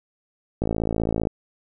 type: click train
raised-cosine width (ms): 2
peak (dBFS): -10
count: 37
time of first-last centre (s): 0.62-1.271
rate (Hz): 55.3
effects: none